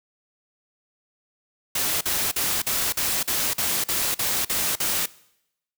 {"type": "noise bursts", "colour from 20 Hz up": "white", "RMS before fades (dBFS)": -24, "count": 11, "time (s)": [1.75, 5.06], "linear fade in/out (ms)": 5, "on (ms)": 260, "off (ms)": 45, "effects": ["noise-tail reverb RT60 0.8 s tail -21 dB re dry"]}